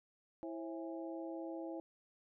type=harmonic tone with a mistuned harmonic; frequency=164.81 Hz; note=E3; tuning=in tune; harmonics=2 / 3 / 4 / 5; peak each=-43 / -48 / -50 / -53 dBFS; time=0.43-1.8 s; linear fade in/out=0 ms; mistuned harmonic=3; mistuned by=+140 cents; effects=none